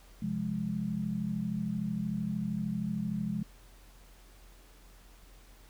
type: chord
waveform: sine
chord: F minor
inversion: second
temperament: equal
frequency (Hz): 130.81 / 174.61 / 207.7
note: C3 / F3 / Ab3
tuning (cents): 0 / 0 / 0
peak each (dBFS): -39 / -35 / -33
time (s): 0.22-3.43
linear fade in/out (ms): 5
effects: added 43 Hz sine -54 dBFS peak until 5.69 s + pink hiss -60 dBFS RMS until 5.69 s